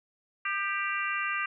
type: harmonic tone with a mistuned harmonic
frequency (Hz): 393.4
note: G4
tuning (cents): +6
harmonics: 3 / 4 / 5 / 6 / 7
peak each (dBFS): -33 / -34 / -35 / -36 / -36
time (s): 0.45-1.46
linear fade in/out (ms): 5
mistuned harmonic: 3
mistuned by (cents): +31
effects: none